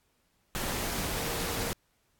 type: tone in noise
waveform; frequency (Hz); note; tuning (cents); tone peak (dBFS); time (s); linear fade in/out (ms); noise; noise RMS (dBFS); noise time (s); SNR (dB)
sine; 466.2; A#4; 0; -40; 1.17-1.71; 0; pink; -33; 0.55-1.73; -10
effects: pink hiss -72 dBFS RMS until 2.19 s + AAC 64 kbps